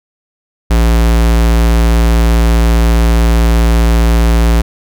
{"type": "tone", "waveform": "square", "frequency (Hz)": 57.2, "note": "A#1", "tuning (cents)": -32, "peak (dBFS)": -7, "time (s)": [0.7, 4.62], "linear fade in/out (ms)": 10, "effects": []}